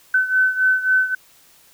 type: beating tone pair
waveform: sine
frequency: 1517 / 1520.7 Hz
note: F#6 / F#6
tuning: +43 / +47 cents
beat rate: 3.7 Hz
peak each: -16 / -20 dBFS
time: 0.14-1.15 s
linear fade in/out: 5 ms
effects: white hiss -52 dBFS RMS until 1.73 s